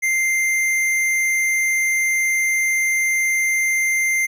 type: tone with hard clipping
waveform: sine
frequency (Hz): 2093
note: C7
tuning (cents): 0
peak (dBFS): -18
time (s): 0.02-4.27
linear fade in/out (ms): 20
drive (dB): 13
effects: none